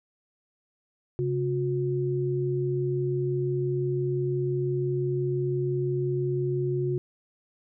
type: tone pair together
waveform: sine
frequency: 135.26 / 361.1 Hz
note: C#3 / F#4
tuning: -42 / -42 cents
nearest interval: octave + perfect fourth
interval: 1700 cents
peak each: -27 dBFS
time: 1.19-6.98 s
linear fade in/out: 0 ms
effects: none